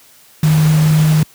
sine tone in noise, 155.1 Hz, D#3, 5 cents flat, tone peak -8 dBFS, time 0.43-1.23 s, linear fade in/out 2 ms, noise pink, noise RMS -24 dBFS, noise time 0.43-1.23 s, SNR +13 dB, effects white hiss -46 dBFS RMS until 1.34 s + high-pass 60 Hz 12 dB/octave

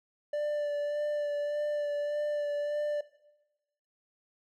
triangle tone with vibrato, 588 Hz, D5, 2 cents sharp, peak -27 dBFS, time 0.33-3.01 s, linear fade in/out 5 ms, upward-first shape sine, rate 1.7 Hz, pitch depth 17 cents each way, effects noise-tail reverb RT60 1.0 s tail -18 dB re dry

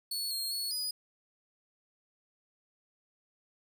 sawtooth tone with pitch steps, 4406 / 4244 / 4381 / 4952 Hz, C#8 / C8 / C#8 / D#8, -11 / +24 / -21 / -9 cents, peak -30 dBFS, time 0.11-0.91 s, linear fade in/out 5 ms, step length 200 ms, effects none

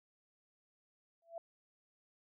sine tone with exponential growth, 670 Hz, E5, 28 cents sharp, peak -38 dBFS, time 1.22-1.38 s, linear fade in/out 2 ms, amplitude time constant 34 ms, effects none

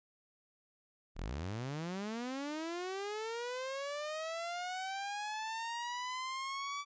sawtooth linear sweep, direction up, 30.87 to 1155 Hz, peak -34 dBFS, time 1.15-6.85 s, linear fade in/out 50 ms, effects resampled to 16000 Hz

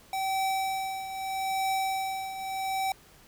square tone with tremolo, 769 Hz, G5, 33 cents flat, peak -26 dBFS, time 0.13-2.92 s, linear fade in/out 2 ms, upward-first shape triangle, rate 0.79 Hz, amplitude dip 70%, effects pink hiss -56 dBFS RMS until 3.27 s

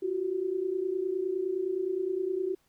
sine tone pair together, 349.2 / 378.9 Hz, F4 / F#4, 0 / +41 cents, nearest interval minor second, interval 141 cents, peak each -33 / -29 dBFS, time 0.02-2.55 s, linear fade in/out 10 ms, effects pink hiss -70 dBFS RMS until 2.68 s

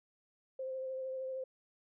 sine tone with vibrato, 523.3 Hz, C5, in tune, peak -37 dBFS, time 0.59-1.44 s, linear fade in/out 5 ms, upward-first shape sine, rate 13 Hz, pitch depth 17 cents each way, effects none

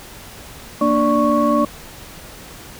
sine tone cluster, 232.1 / 295.3 / 584 / 1109 Hz, A#3 / D4 / D5 / C#6, -7 / +10 / -10 / 0 cents, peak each -18 dBFS, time 0.81-1.65 s, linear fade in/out 5 ms, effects tanh soft clip ceiling -4 dBFS + pink hiss -38 dBFS RMS until 2.79 s

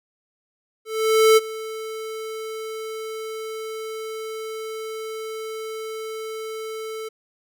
square tone with ADSR envelope, 440 Hz, A4, in tune, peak -11 dBFS, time 0.85-7.09 s, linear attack 520 ms, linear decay 26 ms, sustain -19 dB, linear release 11 ms, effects none

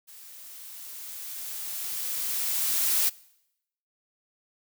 blue noise with level ramp, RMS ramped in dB -48 to -23 dBFS, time 0.07-3.1 s, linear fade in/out 20 ms, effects noise-tail reverb RT60 0.8 s tail -22 dB re dry

